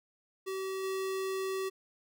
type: tone with level steps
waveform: square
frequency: 382.3 Hz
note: G4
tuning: 43 cents flat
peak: -35 / -33 dBFS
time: 0.46-1.7 s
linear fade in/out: 20 ms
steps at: 0.83 s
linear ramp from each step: 10 ms
effects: none